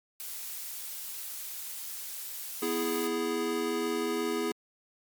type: noise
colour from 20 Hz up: blue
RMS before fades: -39 dBFS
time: 0.2-3.07 s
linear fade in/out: 0 ms
type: chord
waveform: square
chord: E major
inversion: second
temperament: equal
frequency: 246.9 / 329.6 / 415.3 Hz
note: B3 / E4 / G#4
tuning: 0 / 0 / 0 cents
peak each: -36 / -34 / -32 dBFS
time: 2.62-4.52 s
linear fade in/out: 5 ms
effects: MP3 96 kbps